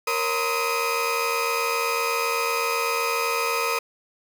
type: tone cluster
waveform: 30% pulse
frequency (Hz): 466.1 / 546 / 1020 / 1267 / 2454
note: A#4 / C#5 / C6 / D#6 / D#7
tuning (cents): 0 / -26 / -44 / +31 / -25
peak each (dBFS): -25 / -30 / -28 / -24 / -28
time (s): 0.07-3.79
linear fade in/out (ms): 5
effects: none